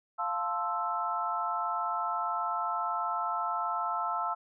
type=chord; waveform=sine; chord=F major seventh; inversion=none; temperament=equal; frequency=698.5 / 880 / 1046.5 / 1318.5 Hz; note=F5 / A5 / C6 / E6; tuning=0 / 0 / 0 / 0 cents; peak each=-36 / -35 / -37 / -32 dBFS; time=0.18-4.35 s; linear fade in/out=20 ms; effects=none